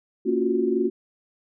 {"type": "chord", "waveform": "sine", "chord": "Gb major seventh", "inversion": "first", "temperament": "just", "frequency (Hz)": [231.2, 277.5, 346.9, 370], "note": ["Bb3", "Db4", "F4", "Gb4"], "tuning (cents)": [-14, 2, -12, 0], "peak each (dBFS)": [-27, -28, -25, -23], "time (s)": [0.25, 0.9], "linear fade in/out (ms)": 20, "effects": []}